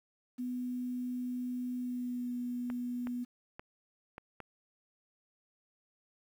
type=tone with pitch glide; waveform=sine; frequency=248.4 to 244.7 Hz; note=B3 to B3; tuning=+10 to -16 cents; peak=-34 dBFS; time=0.38-3.25 s; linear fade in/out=20 ms; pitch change=-26 cents; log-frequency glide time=1.77-2.34 s
type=clicks; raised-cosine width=0.5 ms; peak=-29 dBFS; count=5; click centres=2.701 / 3.071 / 3.595 / 4.181 / 4.403 s
effects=10-bit